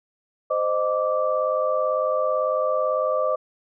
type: tone cluster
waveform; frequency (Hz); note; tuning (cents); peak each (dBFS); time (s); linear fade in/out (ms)
sine; 519 / 617 / 1167; C5 / D#5 / D6; -14 / -15 / -11; -24 / -23 / -26; 0.5-3.36; 10
effects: none